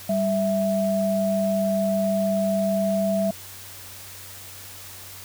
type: tone pair together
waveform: sine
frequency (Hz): 196 / 659.3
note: G3 / E5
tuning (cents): 0 / 0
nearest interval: octave + major sixth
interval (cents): 2100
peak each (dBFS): -23 / -22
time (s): 0.09-3.31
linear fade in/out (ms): 5
effects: added 95 Hz sine -48 dBFS peak until 5.24 s + white hiss -41 dBFS RMS until 5.24 s